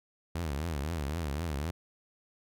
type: tone with vibrato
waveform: sawtooth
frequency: 76.8 Hz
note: D#2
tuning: 22 cents flat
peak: -28 dBFS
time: 0.35-1.71 s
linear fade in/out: 5 ms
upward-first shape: triangle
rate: 3.9 Hz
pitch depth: 240 cents each way
effects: none